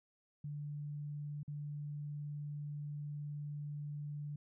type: tone with dropouts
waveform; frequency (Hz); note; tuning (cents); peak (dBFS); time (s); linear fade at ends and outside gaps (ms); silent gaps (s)
sine; 146.83; D3; 0; -40; 0.44-4.36; 5; 1.432-1.478
effects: none